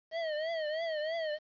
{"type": "tone with vibrato", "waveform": "square", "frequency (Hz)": 634, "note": "D#5", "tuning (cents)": 32, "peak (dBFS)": -33, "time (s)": [0.11, 1.39], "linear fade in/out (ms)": 50, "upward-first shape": "triangle", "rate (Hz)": 3.1, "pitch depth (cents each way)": 120, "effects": ["resampled to 11025 Hz", "10-bit"]}